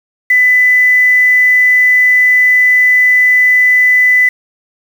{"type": "tone with quantisation", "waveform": "sine", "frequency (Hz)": 1999, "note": "B6", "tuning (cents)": 20, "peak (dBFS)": -5, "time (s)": [0.3, 4.29], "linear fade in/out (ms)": 5, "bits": 5, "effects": []}